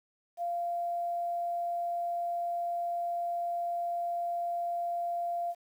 sine tone with quantisation, 692 Hz, F5, 16 cents flat, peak -30 dBFS, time 0.37-5.55 s, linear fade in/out 50 ms, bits 10, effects none

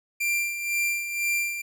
45% pulse tone with tremolo, 2372 Hz, D7, 17 cents sharp, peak -22 dBFS, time 0.2-1.62 s, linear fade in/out 10 ms, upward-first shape sine, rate 2 Hz, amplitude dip 60%, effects none

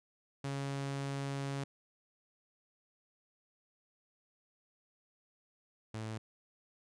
sawtooth tone pair in turn, 138.59 / 110 Hz, C#3 / A2, 0 / 0 cents, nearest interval major third, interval 400 cents, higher first, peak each -32 / -35 dBFS, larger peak first, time 0.44-1.64 / 5.94-6.18 s, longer first, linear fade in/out 5 ms, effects resampled to 22050 Hz

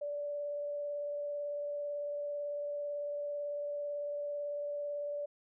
sine tone with vibrato, 581 Hz, D5, 19 cents flat, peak -35 dBFS, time 0.01-5.26 s, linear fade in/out 10 ms, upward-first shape square, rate 18 Hz, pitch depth 8 cents each way, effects none

